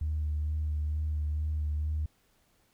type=tone with vibrato; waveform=sine; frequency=75.9 Hz; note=D#2; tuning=42 cents flat; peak=-27 dBFS; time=0.01-2.06 s; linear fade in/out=5 ms; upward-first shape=sine; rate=2.2 Hz; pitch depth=23 cents each way; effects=tanh soft clip ceiling -24 dBFS + pink hiss -69 dBFS RMS until 2.73 s